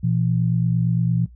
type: tone pair together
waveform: sine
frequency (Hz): 120.1 / 168.87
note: B2 / E3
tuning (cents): -48 / +42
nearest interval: tritone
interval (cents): 590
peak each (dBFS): -20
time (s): 0.03-1.26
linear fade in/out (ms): 10
effects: noise-tail reverb RT60 0.1 s tail -17 dB re dry + added 60 Hz sine -42 dBFS peak until 1.35 s